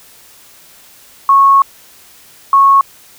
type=tone pair in turn; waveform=sine; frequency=1100 / 1100 Hz; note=C#6 / C#6; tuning=-14 / -14 cents; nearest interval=unison; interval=0 cents; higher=neither; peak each=-4 dBFS; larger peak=neither; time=1.29-1.62 / 2.53-2.81 s; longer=first; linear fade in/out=2 ms; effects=white hiss -42 dBFS RMS until 3.18 s